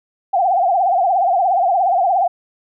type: tone with vibrato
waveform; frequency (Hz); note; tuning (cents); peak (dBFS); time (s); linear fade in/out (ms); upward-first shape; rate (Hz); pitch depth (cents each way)
sine; 735; F#5; -12; -12; 0.33-2.28; 10; triangle; 17; 170
effects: none